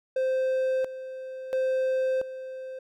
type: tone with tremolo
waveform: triangle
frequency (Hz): 521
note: C5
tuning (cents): -7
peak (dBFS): -21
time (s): 0.16-2.79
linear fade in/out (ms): 5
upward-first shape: square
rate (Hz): 0.73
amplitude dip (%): 75
effects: none